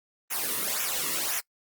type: noise with flanger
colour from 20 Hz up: white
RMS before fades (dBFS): -29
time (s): 0.3-1.41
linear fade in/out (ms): 20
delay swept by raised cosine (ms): 0.22 to 1.32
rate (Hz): 1.9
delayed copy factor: -0.8
effects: noise-tail reverb RT60 0.1 s tail -24 dB re dry + Opus 32 kbps